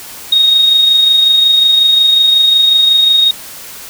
sine tone with amplitude modulation, 3734 Hz, A#7, 2 cents sharp, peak -4 dBFS, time 0.32-3.31 s, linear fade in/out 5 ms, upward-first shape sine, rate 25.5 Hz, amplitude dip 35%, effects white hiss -30 dBFS RMS until 3.89 s

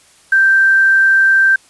sine tone with quantisation, 1568 Hz, G6, in tune, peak -7 dBFS, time 0.32-1.56 s, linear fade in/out 5 ms, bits 6, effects white hiss -48 dBFS RMS until 1.69 s + resampled to 24000 Hz

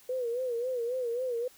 sine tone with vibrato, 489.9 Hz, B4, 14 cents flat, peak -29 dBFS, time 0.09-1.48 s, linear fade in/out 5 ms, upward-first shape sine, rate 3.7 Hz, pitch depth 100 cents each way, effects white hiss -58 dBFS RMS until 1.57 s

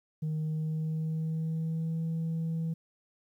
sine tone with pitch glide, 155.56 to 163.11 Hz, D#3 to E3, 0 to -18 cents, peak -27 dBFS, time 0.22-2.74 s, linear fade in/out 10 ms, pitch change +82 cents, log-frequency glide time 0.4-2.03 s, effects tanh soft clip ceiling -28 dBFS + 11-bit

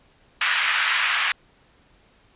pink band-pass noise, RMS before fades -22 dBFS, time 0.41-1.32 s, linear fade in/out 2 ms, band 1300 to 3200 Hz, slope 24 dB/octave, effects pink hiss -58 dBFS RMS until 2.35 s + resampled to 8000 Hz

